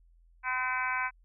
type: harmonic tone with a mistuned harmonic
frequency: 255 Hz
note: C4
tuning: 44 cents flat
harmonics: 3 / 4 / 5 / 6 / 7 / 8 / 9 / 10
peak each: -41 / -33 / -43 / -33 / -43 / -39 / -36 / -43 dBFS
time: 0.43-1.11 s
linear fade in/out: 50 ms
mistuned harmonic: 7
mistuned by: +19 cents
effects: added 42 Hz sine -58 dBFS peak until 1.24 s